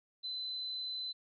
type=tone; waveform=sine; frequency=4032 Hz; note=B7; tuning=35 cents sharp; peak=-37 dBFS; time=0.23-1.13 s; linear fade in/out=20 ms; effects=none